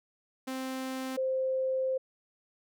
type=tone pair in turn; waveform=sawtooth / sine; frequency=261.6 / 523.2 Hz; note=C4 / C5; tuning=0 / 0 cents; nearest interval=octave; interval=1200 cents; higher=second; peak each=-30 / -27 dBFS; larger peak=second; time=0.47-1.17 / 1.17-1.98 s; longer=second; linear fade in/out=10 ms; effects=none